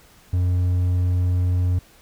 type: tone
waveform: triangle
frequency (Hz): 90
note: F#2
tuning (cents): -47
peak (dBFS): -15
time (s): 0.33-1.79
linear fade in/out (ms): 5
effects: pink hiss -52 dBFS RMS until 2.01 s